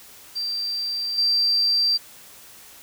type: tone with level steps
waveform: sine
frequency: 4699 Hz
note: D8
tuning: in tune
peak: -24 / -17 dBFS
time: 0.35-1.98 s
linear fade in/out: 20 ms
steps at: 1.18 s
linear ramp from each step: 2 ms
effects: white hiss -46 dBFS RMS until 2.82 s